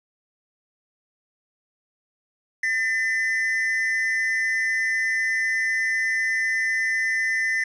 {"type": "tone pair together", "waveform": "triangle", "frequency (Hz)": [1796, 2016], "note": ["A6", "B6"], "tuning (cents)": [35, 35], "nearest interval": "major second", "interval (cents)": 200, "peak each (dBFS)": -22, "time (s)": [2.63, 7.64], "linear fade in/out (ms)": 5, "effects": ["resampled to 24000 Hz", "9-bit"]}